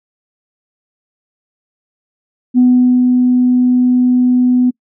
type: tone with ADSR envelope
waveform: sine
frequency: 249.5 Hz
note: B3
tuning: 18 cents sharp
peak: -4 dBFS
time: 2.54-4.71 s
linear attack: 40 ms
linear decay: 440 ms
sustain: -3 dB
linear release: 19 ms
effects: noise-tail reverb RT60 0.1 s tail -26 dB re dry + tanh soft clip ceiling -1 dBFS